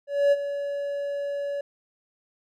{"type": "tone with ADSR envelope", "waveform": "triangle", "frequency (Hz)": 568, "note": "C#5", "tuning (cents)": 42, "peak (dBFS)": -13, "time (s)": [0.07, 1.61], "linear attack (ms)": 250, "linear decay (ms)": 34, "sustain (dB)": -12, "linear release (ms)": 4, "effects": []}